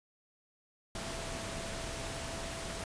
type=tone in noise; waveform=sine; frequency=664 Hz; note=E5; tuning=12 cents sharp; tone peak=-46 dBFS; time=0.95-2.84 s; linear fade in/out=2 ms; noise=pink; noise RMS=-40 dBFS; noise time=0.95-2.84 s; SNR=-9 dB; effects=resampled to 22050 Hz